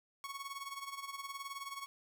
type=tone with tremolo; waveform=sawtooth; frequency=1107 Hz; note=C#6; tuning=3 cents flat; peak=-36 dBFS; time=0.24-1.86 s; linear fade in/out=0 ms; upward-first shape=sine; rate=19 Hz; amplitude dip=70%; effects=none